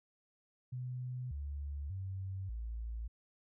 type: tone with pitch steps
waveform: sine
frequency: 125.8 / 71.5 / 95.4 / 56.5 Hz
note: B2 / D2 / G2 / A1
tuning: +32 / -46 / -47 / +47 cents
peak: -38 dBFS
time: 0.72-3.08 s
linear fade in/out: 10 ms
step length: 590 ms
effects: none